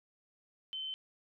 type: tone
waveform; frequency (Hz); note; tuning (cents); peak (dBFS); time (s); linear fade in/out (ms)
sine; 3074; G7; -35; -37; 0.73-0.94; 0
effects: none